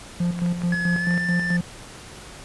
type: tone with tremolo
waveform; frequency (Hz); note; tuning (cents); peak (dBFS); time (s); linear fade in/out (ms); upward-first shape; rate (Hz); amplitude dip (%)
triangle; 174.61; F3; 0; -17; 0.2-1.61; 5; square; 4.6; 60
type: clicks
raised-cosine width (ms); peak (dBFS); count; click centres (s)
0.5; -21; 8; 0.39 / 0.462 / 0.619 / 0.723 / 0.964 / 1.108 / 1.141 / 1.177
type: tone with pitch glide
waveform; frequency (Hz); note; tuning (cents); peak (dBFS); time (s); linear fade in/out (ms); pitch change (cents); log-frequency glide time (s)
triangle; 1699 to 1773.2; G#6 to A6; +39 to +13; -22; 0.72-1.57; 5; +74; 0.97-1.11
effects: pink hiss -41 dBFS RMS until 2.44 s + resampled to 24000 Hz